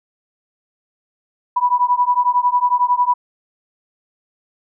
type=beating tone pair; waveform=sine; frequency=978 / 989 Hz; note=B5 / B5; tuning=-17 / +2 cents; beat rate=11 Hz; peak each=-16 dBFS; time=1.56-3.14 s; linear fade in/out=10 ms; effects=none